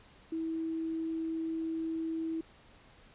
sine tone, 324.5 Hz, E4, 27 cents flat, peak -32 dBFS, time 0.32-2.41 s, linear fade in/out 5 ms, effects pink hiss -59 dBFS RMS until 3.14 s + resampled to 8000 Hz

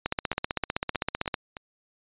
two click trains, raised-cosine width 0.3 ms, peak -10 / -21 dBFS, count 21 / 5, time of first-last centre 0.06-1.342 / 0.33-1.568 s, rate 15.6 / 3.23 Hz, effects resampled to 8000 Hz

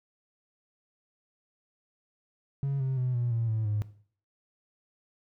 triangle tone with pitch steps, 138.59 / 132.33 / 126.36 / 120.65 / 115.2 / 110 / 105.03 Hz, C#3 / C3 / B2 / B2 / A#2 / A2 / G#2, 0 / +20 / +40 / -40 / -20 / 0 / +20 cents, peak -23 dBFS, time 2.63-3.82 s, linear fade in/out 0 ms, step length 170 ms, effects noise-tail reverb RT60 0.5 s tail -18 dB re dry + tanh soft clip ceiling -22 dBFS

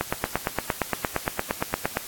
click train, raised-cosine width 0.5 ms, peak -7 dBFS, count 18, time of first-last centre 0.01-1.971 s, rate 8.67 Hz, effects white hiss -38 dBFS RMS until 2.07 s + AAC 64 kbps

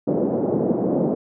pink band-pass noise, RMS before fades -21 dBFS, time 0.07-1.15 s, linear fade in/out 10 ms, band 180 to 580 Hz, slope 24 dB/octave, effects none

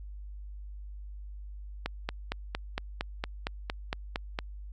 click train, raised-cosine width 0.3 ms, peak -15 dBFS, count 12, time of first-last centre 1.86-4.389 s, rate 4.35 Hz, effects added 50 Hz sine -40 dBFS peak until 4.72 s

